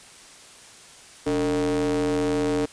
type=ring-modulated tone; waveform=square; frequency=81.8 Hz; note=E2; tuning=13 cents flat; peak=-19 dBFS; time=1.26-2.66 s; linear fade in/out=10 ms; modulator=370 Hz; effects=white hiss -47 dBFS RMS until 2.72 s + resampled to 22050 Hz